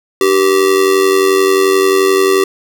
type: tone with amplitude modulation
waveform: square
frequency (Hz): 386.6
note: G4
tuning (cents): -24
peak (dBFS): -6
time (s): 0.21-2.44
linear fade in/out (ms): 2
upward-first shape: sine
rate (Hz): 91.4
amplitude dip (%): 65
effects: none